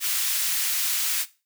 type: high-pass noise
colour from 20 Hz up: white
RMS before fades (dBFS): -25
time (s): 0-1.26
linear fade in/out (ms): 50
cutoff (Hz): 1700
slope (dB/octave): 12
effects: noise-tail reverb RT60 0.3 s tail -17 dB re dry